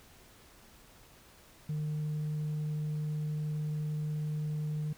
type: tone with tanh clipping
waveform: sine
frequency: 151.9 Hz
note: D#3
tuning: 41 cents flat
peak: -32 dBFS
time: 1.69-4.93 s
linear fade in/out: 5 ms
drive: 1 dB
effects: pink hiss -58 dBFS RMS until 4.97 s